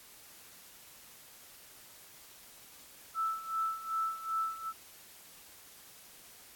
sine tone with tremolo, 1318.5 Hz, E6, in tune, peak -29 dBFS, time 3.14-4.73 s, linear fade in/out 50 ms, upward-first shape sine, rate 2.6 Hz, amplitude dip 80%, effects white hiss -55 dBFS RMS until 6.55 s + AAC 64 kbps

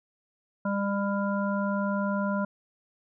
harmonic tone, 200 Hz, G3, 35 cents sharp, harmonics 1 / 3 / 5 / 7, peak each -27 / -32 / -34 / -35 dBFS, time 0.65-2.45 s, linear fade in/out 5 ms, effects none

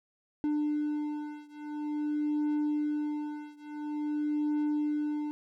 triangle beating tone pair, 298.1 / 298.58 Hz, D4 / D4, +26 / +29 cents, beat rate 0.48 Hz, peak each -30 / -31 dBFS, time 0.44-5.31 s, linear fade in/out 0 ms, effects none

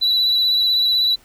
sine tone with vibrato, 3951 Hz, B7, in tune, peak -12 dBFS, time 0.01-1.16 s, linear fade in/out 20 ms, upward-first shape triangle, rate 16 Hz, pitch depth 29 cents each way, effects tanh soft clip ceiling -12 dBFS + pink hiss -52 dBFS RMS until 1.24 s

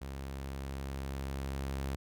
sawtooth tone with level ramp, 67.9 Hz, C#2, 35 cents flat, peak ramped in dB -36 to -30 dBFS, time 0.01-1.96 s, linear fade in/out 10 ms, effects none

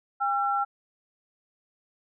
sine tone pair together, 805.1 / 1354 Hz, G5 / E6, +46 / +46 cents, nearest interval major sixth, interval 900 cents, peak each -26 / -26 dBFS, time 0.2-0.65 s, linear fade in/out 20 ms, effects none

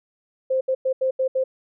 sine tone bursts at uneven times, 523.3 Hz, C5, in tune, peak -18 dBFS, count 6, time 0.5-0.61 / 0.68-0.75 / 0.85-0.93 / 1.01-1.11 / 1.19-1.28 / 1.35-1.44 s, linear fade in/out 10 ms, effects none

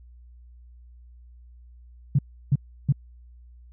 sine tone bursts, 138.59 Hz, C#3, in tune, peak -15 dBFS, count 3, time 2.15-2.924 s, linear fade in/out 5 ms, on 38 ms, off 330 ms, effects added 60 Hz sine -46 dBFS peak until 3.72 s

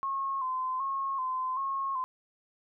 sine tone with vibrato, 1058 Hz, C6, 19 cents sharp, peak -29 dBFS, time 0.03-2.04 s, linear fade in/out 0 ms, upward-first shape square, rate 1.3 Hz, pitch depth 47 cents each way, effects none

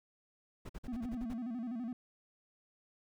brown noise bursts, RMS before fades -44 dBFS, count 8, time 0.65-1.338 s, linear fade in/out 10 ms, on 44 ms, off 48 ms
triangle tone with vibrato, 238.1 Hz, A#3, 37 cents sharp, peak -35 dBFS, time 0.88-1.93 s, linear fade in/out 2 ms, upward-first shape square, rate 12 Hz, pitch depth 100 cents each way
effects none

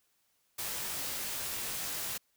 white noise with comb filter, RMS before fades -37 dBFS, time 0.58-2.18 s, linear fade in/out 10 ms, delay 19 ms, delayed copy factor -0.75, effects white hiss -74 dBFS RMS until 2.36 s

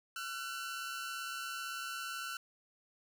sawtooth tone pair together, 1356.2 / 1494 Hz, E6 / F#6, +49 / +16 cents, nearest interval major second, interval 167 cents, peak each -38 / -39 dBFS, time 0.16-2.37 s, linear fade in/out 2 ms, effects none

